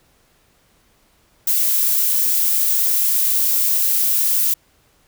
violet noise, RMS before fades -17 dBFS, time 1.47-4.54 s, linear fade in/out 5 ms, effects pink hiss -58 dBFS RMS until 5.07 s

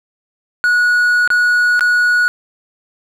triangle tone with dropouts, 1460 Hz, F#6, 24 cents flat, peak -8 dBFS, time 0.64-2.28 s, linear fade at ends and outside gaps 0 ms, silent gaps 1.276-1.303 / 1.794-1.808 s, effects none

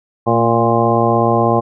harmonic tone with a mistuned harmonic, 116.54 Hz, A#2, in tune, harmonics 1 / 2 / 3 / 4 / 5 / 6 / 7 / 9, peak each -19 / -19 / -19 / -19 / -19 / -19 / -19 / -19 dBFS, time 0.26-1.61 s, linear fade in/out 20 ms, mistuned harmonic 2, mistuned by -30 cents, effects none

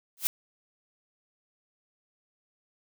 blue noise with exponential growth, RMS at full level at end -21 dBFS, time 0.17-0.27 s, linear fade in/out 0 ms, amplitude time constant 20 ms, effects none

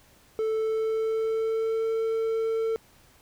triangle tone with pitch glide, 440 to 448.5 Hz, A4 to A4, 0 to +33 cents, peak -22 dBFS, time 0.39-2.76 s, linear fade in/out 0 ms, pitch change +33 cents, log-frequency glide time 0.55-1.89 s, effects pink hiss -58 dBFS RMS until 3.21 s

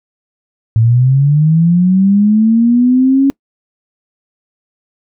sine linear sweep, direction up, 109.3 to 277.2 Hz, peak -6 dBFS, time 0.76-3.3 s, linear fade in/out 0 ms, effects noise-tail reverb RT60 0.1 s tail -25 dB re dry

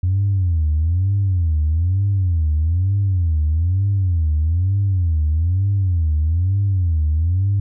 sine tone with vibrato, 87.31 Hz, F2, in tune, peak -13 dBFS, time 0.03-7.6 s, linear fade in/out 5 ms, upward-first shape sine, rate 1.1 Hz, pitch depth 240 cents each way, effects tanh soft clip ceiling -11 dBFS

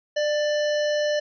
harmonic tone with a mistuned harmonic, 596 Hz, D5, 25 cents sharp, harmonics 1 / 3 / 5 / 7 / 9 / 10, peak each -21 / -31 / -35 / -38 / -40 / -41 dBFS, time 0.16-1.2 s, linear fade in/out 10 ms, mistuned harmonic 3, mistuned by -21 cents, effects none

